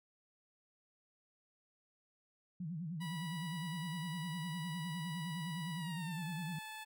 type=tone with vibrato; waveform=sine; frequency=166.7 Hz; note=E3; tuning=20 cents sharp; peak=-39 dBFS; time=2.6-6.59 s; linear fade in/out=5 ms; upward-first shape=sine; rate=9.8 Hz; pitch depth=170 cents each way
type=tone with pitch glide; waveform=15% pulse; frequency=976 to 869.5 Hz; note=B5 to A5; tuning=-21 to -21 cents; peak=-39 dBFS; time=3-6.85 s; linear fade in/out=20 ms; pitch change=-200 cents; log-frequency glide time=5.77-6.24 s
effects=none